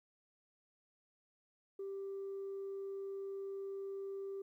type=tone; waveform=sine; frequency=392 Hz; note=G4; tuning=in tune; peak=-39 dBFS; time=1.79-4.42 s; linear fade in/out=5 ms; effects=tanh soft clip ceiling -38 dBFS + 13-bit